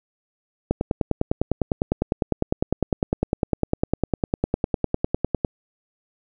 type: click train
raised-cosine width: 2 ms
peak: -6 dBFS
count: 48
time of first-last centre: 0.71-5.448 s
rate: 9.92 Hz
effects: none